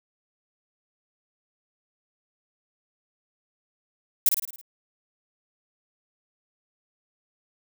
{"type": "noise with echo", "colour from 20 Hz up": "violet", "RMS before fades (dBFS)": -17, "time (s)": [4.26, 4.29], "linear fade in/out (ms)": 2, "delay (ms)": 54, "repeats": 6, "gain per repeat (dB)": -5, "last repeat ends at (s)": 4.614, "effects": []}